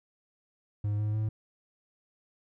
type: tone with pitch steps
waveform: triangle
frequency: 103.83 / 106.01 / 108.24 Hz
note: G#2 / G#2 / A2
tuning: 0 / +36 / -28 cents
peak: -25 dBFS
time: 0.84-1.29 s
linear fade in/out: 5 ms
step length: 150 ms
effects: none